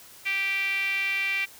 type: tone with band-pass filter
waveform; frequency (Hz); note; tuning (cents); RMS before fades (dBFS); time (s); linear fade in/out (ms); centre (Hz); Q
5% pulse; 391.3; G4; -3; -27; 0.25-1.46; 20; 2300; 7.3
effects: white hiss -49 dBFS RMS until 1.59 s